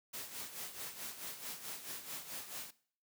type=noise with tremolo; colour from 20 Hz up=white; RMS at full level=-43 dBFS; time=0.13-2.71 s; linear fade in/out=10 ms; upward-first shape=sine; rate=4.6 Hz; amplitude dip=65%; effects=noise-tail reverb RT60 0.5 s tail -19 dB re dry + high-pass 100 Hz 12 dB/octave